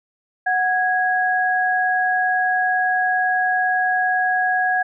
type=tone pair together; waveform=sine; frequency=737.2 / 1655 Hz; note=F#5 / G#6; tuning=-7 / -6 cents; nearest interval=octave + major second; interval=1401 cents; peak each=-19 dBFS; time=0.46-4.83 s; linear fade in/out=10 ms; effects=none